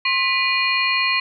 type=tone cluster; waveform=sine; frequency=1059 / 1990 / 2441 / 2865 / 4242 Hz; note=C6 / B6 / D#7 / F7 / C8; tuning=+21 / +13 / -34 / +44 / +23 cents; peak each=-24 / -24 / -20 / -28 / -24 dBFS; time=0.05-1.2 s; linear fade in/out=5 ms; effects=none